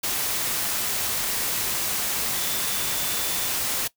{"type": "tone in noise", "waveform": "sine", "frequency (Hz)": 3520, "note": "A7", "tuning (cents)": 0, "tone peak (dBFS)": -36, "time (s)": [2.37, 3.49], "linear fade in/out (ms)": 10, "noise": "white", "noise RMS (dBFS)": -26, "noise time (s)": [0.03, 3.88], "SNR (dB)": -13, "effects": ["noise-tail reverb RT60 0.1 s tail -19 dB re dry"]}